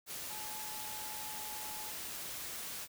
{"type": "tone in noise", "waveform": "sine", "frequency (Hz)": 857, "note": "A5", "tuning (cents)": -46, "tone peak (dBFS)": -48, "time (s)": [0.28, 1.93], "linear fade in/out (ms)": 50, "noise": "white", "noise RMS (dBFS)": -43, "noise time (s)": [0.06, 2.88], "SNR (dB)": -8, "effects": []}